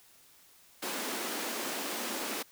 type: high-pass noise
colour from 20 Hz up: pink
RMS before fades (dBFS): -36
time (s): 0.82-2.43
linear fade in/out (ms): 10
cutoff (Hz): 220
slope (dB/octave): 48
effects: white hiss -60 dBFS RMS until 2.51 s